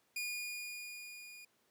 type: tone with level ramp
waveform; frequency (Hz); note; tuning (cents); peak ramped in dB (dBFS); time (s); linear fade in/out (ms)
sawtooth; 2440; D#7; -34; -33 to -48; 0.16-1.45; 5
effects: pink hiss -74 dBFS RMS until 1.7 s + high-pass 200 Hz 12 dB/octave